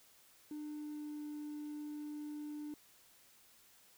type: tone with pitch glide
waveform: triangle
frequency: 300 to 297.9 Hz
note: D4 to D4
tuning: +37 to +25 cents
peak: -39 dBFS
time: 0.51-2.74 s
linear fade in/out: 2 ms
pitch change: -12 cents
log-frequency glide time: 0.71-1.25 s
effects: tanh soft clip ceiling -37 dBFS + white hiss -65 dBFS RMS until 3.97 s

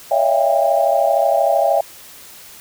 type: tone cluster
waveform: sine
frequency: 564 / 648 / 681 / 799 Hz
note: C#5 / E5 / F5 / G5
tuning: +30 / -30 / -44 / +33 cents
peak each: -18 dBFS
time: 0.11-1.81 s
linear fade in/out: 5 ms
effects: white hiss -40 dBFS RMS until 2.6 s

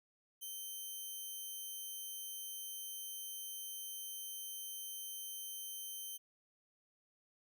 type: tone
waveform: 5% pulse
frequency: 3100 Hz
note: G7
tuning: 20 cents flat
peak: -35 dBFS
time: 0.41-6.18 s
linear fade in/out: 20 ms
effects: none

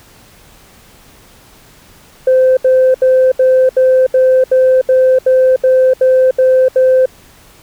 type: tone bursts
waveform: sine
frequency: 517 Hz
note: C5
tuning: 21 cents flat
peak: -4 dBFS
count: 13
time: 2.27-7.058 s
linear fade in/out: 5 ms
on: 300 ms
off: 74 ms
effects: tanh soft clip ceiling -3 dBFS + pink hiss -43 dBFS RMS until 7.62 s

